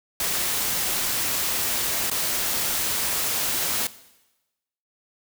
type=noise with dropouts; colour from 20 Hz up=white; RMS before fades=-25 dBFS; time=0.2-3.87 s; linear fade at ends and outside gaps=2 ms; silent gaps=2.1-2.113 s; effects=noise-tail reverb RT60 1.0 s tail -17 dB re dry